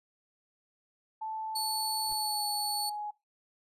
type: tone with pitch glide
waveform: sine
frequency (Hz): 877 to 836.9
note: A5 to G#5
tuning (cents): -6 to +13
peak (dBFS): -34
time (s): 1.21-3.11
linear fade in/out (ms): 10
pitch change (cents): -81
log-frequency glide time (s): 2.06-2.44
type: tone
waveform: sawtooth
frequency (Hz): 4435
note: C#8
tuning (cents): 0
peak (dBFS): -28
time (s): 1.55-2.9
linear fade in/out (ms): 10
type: noise with exponential growth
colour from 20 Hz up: brown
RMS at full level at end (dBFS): -44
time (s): 2.02-2.13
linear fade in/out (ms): 2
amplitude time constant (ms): 23
effects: noise-tail reverb RT60 0.2 s tail -19 dB re dry + resampled to 32000 Hz